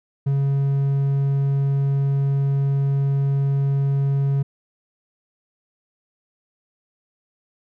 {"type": "tone", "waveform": "triangle", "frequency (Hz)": 138.59, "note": "C#3", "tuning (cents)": 0, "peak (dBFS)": -15, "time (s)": [0.26, 4.43], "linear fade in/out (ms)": 10, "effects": []}